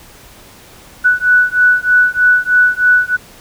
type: beating tone pair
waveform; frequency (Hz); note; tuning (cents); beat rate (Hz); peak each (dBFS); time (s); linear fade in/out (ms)
sine; 1480 / 1483.2; F#6 / F#6; 0 / +4; 3.2; -11; 1.04-3.17; 20
effects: pink hiss -40 dBFS RMS until 3.4 s